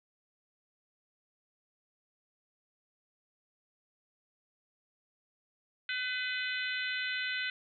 harmonic tone, 504 Hz, B4, 35 cents sharp, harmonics 3 / 4 / 5 / 6 / 7 / 8, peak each -36 / -38 / -40 / -42 / -43 / -44 dBFS, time 5.89-7.5 s, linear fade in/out 2 ms, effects none

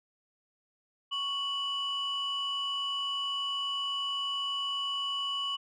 sine tone pair together, 1111.8 / 2960 Hz, C#6 / F#7, +5 / 0 cents, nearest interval octave + perfect fourth, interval 1695 cents, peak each -35 / -30 dBFS, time 1.11-5.57 s, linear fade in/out 20 ms, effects tanh soft clip ceiling -26 dBFS

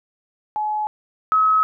sine tone pair in turn, 850 / 1281.7 Hz, G#5 / E6, +40 / -49 cents, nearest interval perfect fifth, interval 711 cents, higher second, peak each -20 / -13 dBFS, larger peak second, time 0.56-0.87 / 1.32-1.63 s, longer neither, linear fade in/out 0 ms, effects none

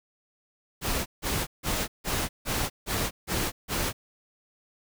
pink noise bursts, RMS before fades -28 dBFS, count 8, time 0.81-3.93 s, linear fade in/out 50 ms, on 250 ms, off 160 ms, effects none

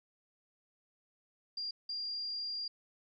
sine tone bursts at uneven times, 4788 Hz, D8, 33 cents sharp, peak -36 dBFS, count 2, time 1.57-1.71 / 1.89-2.68 s, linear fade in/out 5 ms, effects none

